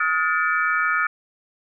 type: tone cluster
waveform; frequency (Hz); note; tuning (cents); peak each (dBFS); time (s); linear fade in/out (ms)
sine; 1266 / 1433 / 1763 / 2299; D#6 / F6 / A6 / D7; +30 / +44 / +3 / -37; -23 / -22 / -25 / -28; 0-1.07; 5
effects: none